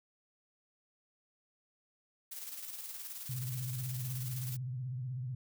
blue noise with tremolo, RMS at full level -43 dBFS, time 2.31-4.57 s, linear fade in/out 10 ms, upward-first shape square, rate 19 Hz, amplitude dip 40%
sine tone with vibrato, 126.8 Hz, B2, 46 cents sharp, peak -36 dBFS, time 3.29-5.35 s, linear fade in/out 5 ms, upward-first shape triangle, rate 16 Hz, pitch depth 120 cents each way
effects none

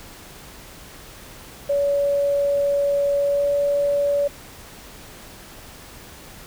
sine tone with pitch glide, 567 to 571.3 Hz, C#5 to D5, +39 to -48 cents, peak -17 dBFS, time 1.69-4.28 s, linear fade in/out 10 ms, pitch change +13 cents, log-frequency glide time 3.26-3.51 s, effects pink hiss -42 dBFS RMS until 6.46 s

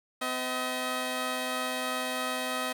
10% pulse tone pair together, 254.2 / 634 Hz, C4 / D#5, -50 / +32 cents, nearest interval octave + major third, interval 1582 cents, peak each -25 / -24 dBFS, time 0.21-2.73 s, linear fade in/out 10 ms, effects none

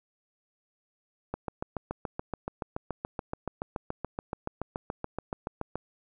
click train, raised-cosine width 1 ms, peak -18 dBFS, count 32, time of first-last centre 1.34-5.756 s, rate 7.02 Hz, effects none

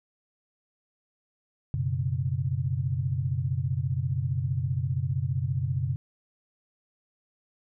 sine chord, F# suspended fourth, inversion none, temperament equal, 92.5 / 123.47 / 138.59 Hz, F#2 / B2 / C#3, 0 / 0 / 0 cents, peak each -31 / -29 / -29 dBFS, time 1.74-5.96 s, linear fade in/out 0 ms, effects none

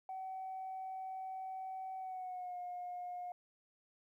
sine tone with pitch glide, 758 to 715.5 Hz, F#5 to F5, +42 to +42 cents, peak -40 dBFS, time 0.09-3.32 s, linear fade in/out 2 ms, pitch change -100 cents, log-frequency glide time 1.98-2.57 s, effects tanh soft clip ceiling -37 dBFS + 13-bit

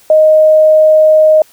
sine tone, 622.3 Hz, D#5, in tune, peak -3 dBFS, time 0.1-1.42 s, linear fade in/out 2 ms, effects white hiss -45 dBFS RMS until 1.52 s

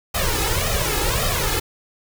pink noise with flanger, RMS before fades -21 dBFS, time 0.14-1.6 s, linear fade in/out 10 ms, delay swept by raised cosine 1.6 to 2.37 ms, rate 1.8 Hz, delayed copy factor +1, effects none

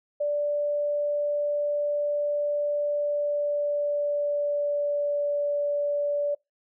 sine tone with pitch glide, 585 to 579.6 Hz, D5 to D5, -7 to -23 cents, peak -23 dBFS, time 0.2-6.35 s, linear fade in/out 10 ms, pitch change -16 cents, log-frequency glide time 2.86-5.24 s, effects noise-tail reverb RT60 0.2 s tail -25 dB re dry

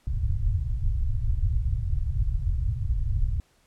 pink low-pass noise, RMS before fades -25 dBFS, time 0.07-3.4 s, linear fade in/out 2 ms, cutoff 120 Hz, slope 48 dB/octave, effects pink hiss -64 dBFS RMS until 3.66 s + low-pass 11000 Hz 12 dB/octave

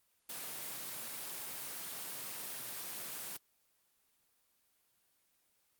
white high-pass noise, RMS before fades -43 dBFS, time 0.29-3.37 s, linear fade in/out 5 ms, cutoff 110 Hz, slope 96 dB/octave, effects white hiss -75 dBFS RMS until 5.79 s + Opus 24 kbps

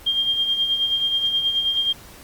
sine tone with tremolo, 3204 Hz, G7, 37 cents sharp, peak -16 dBFS, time 0.06-1.93 s, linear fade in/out 10 ms, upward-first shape sine, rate 9.4 Hz, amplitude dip 50%, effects pink hiss -44 dBFS RMS until 2.23 s + Opus 24 kbps

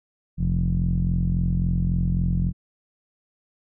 sawtooth tone with low-pass filter, 43.65 Hz, F1, in tune, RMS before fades -22 dBFS, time 0.37-2.53 s, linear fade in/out 50 ms, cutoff 160 Hz, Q 7.5, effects none

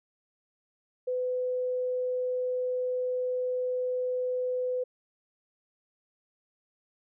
sine tone, 503 Hz, B4, 32 cents sharp, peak -27 dBFS, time 1.07-4.84 s, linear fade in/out 10 ms, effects none

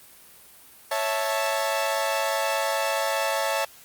sawtooth chord, A major, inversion first, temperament equal, 554.4 / 659.3 / 880 Hz, C#5 / E5 / A5, 0 / 0 / 0 cents, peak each -24 dBFS, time 0.91-3.65 s, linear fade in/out 5 ms, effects white hiss -50 dBFS RMS until 3.84 s + Opus 32 kbps

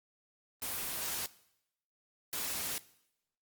white noise bursts at uneven times, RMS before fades -37 dBFS, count 2, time 0.62-1.26 / 2.33-2.78 s, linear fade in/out 0 ms, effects noise-tail reverb RT60 0.8 s tail -19 dB re dry + Opus 24 kbps

